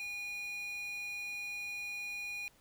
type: tone with high-pass filter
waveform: square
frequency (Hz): 816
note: G#5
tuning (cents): -31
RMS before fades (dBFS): -41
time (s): 0-2.48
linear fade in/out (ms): 0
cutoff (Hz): 2500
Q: 4.6
effects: pink hiss -66 dBFS RMS until 2.6 s